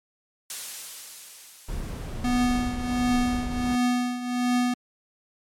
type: noise with exponential decay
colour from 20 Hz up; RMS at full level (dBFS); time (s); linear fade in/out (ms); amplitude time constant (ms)
blue; -29; 0.5-3.54; 2; 660
type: noise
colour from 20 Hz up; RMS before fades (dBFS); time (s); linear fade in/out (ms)
brown; -32; 1.68-3.76; 10
type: tone with tremolo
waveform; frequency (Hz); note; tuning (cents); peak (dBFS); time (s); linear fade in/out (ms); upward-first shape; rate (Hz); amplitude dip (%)
square; 246.4; B3; -4; -20; 2.24-4.74; 5; triangle; 1.4; 75
effects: low-pass 10000 Hz 12 dB/octave + MP3 96 kbps

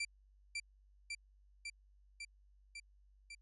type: tone with echo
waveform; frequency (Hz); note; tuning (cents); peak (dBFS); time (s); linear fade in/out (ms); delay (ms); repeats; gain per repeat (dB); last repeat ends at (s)
sawtooth; 2349; D7; 0; -33; 0-0.05; 5; 550; 6; -2; 3.35
effects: added 49 Hz sine -64 dBFS peak until 3.41 s + resampled to 24000 Hz

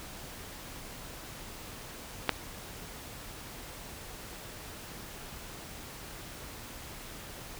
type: clicks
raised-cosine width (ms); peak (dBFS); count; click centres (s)
0.3; -27 / -7; 2; 2.278 / 2.293
effects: pink hiss -45 dBFS RMS until 7.59 s

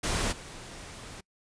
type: noise with level steps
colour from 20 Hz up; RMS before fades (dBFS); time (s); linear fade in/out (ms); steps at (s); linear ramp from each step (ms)
pink; -29 / -44; 0.03-1.21; 10; 0.31; 20
effects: noise-tail reverb RT60 0.1 s tail -25 dB re dry + resampled to 22050 Hz

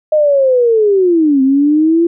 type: linear two-way sweep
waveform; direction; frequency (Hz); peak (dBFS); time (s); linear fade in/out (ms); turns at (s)
sine; down then up; 622.3 to 261.6 to 343.3; -7; 0.12-2.07; 5; 1.42
effects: none

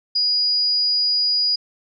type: tone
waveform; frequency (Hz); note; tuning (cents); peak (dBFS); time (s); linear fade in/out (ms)
sine; 4900; D#8; -27; -16; 0.15-1.56; 10
effects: none

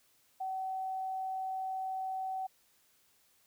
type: tone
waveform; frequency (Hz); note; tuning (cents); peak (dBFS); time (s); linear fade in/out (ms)
sine; 759; F#5; +44; -34; 0.4-2.47; 10
effects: white hiss -69 dBFS RMS until 3.46 s

